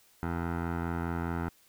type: tone with low-pass filter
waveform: 15% pulse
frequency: 84.8 Hz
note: E2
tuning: 50 cents sharp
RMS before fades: -33 dBFS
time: 0.23-1.49 s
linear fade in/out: 0 ms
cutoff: 1400 Hz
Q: 2
effects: white hiss -63 dBFS RMS until 1.68 s